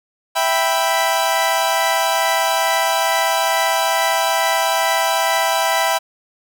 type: chord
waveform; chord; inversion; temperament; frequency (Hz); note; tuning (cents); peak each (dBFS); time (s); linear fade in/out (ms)
sawtooth; E minor; none; equal; 659.3 / 784 / 987.8; E5 / G5 / B5; 0 / 0 / 0; -16; 0.35-5.99; 20
effects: none